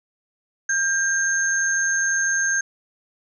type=tone pair together; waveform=sine; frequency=1594 / 6384 Hz; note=G6 / G8; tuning=+28 / +31 cents; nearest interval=2 octaves; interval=2403 cents; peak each=-20 / -23 dBFS; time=0.69-2.61 s; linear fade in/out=5 ms; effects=none